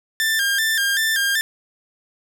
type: tone with vibrato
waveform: sawtooth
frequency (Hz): 1690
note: G#6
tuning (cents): +30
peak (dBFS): -14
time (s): 0.2-1.41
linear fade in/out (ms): 0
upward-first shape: square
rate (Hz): 2.6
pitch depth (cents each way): 86
effects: none